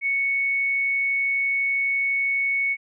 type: tone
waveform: sine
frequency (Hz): 2217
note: C#7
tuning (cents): 0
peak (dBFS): -20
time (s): 0.01-2.77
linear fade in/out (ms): 50
effects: none